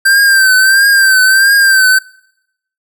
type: tone with vibrato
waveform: square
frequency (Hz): 1568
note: G6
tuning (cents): 0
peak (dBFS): -6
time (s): 0.05-1.99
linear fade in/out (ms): 10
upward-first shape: triangle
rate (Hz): 1.5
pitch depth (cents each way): 69
effects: noise-tail reverb RT60 0.8 s tail -24 dB re dry